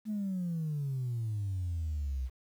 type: exponential sweep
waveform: sine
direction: down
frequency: 220 to 61.9 Hz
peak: -30 dBFS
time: 0.05-2.3 s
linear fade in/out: 50 ms
effects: tanh soft clip ceiling -28 dBFS + 10-bit